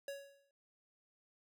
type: tone with exponential decay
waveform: square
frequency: 558 Hz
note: C#5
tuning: 11 cents sharp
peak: -40 dBFS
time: 0.08-0.51 s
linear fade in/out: 2 ms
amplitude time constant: 92 ms
effects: none